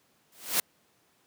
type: noise with exponential growth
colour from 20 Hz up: white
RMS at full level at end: -22 dBFS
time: 0.32-0.6 s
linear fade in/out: 2 ms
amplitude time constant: 60 ms
effects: pink hiss -67 dBFS RMS until 1.26 s + high-pass 150 Hz 12 dB/octave